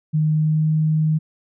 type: tone with pitch glide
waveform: sine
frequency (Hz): 154.5 to 155.93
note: D#3 to D#3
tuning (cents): -12 to +4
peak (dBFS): -15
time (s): 0.13-1.19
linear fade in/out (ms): 20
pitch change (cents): +16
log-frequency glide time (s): 0.33-0.69
effects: none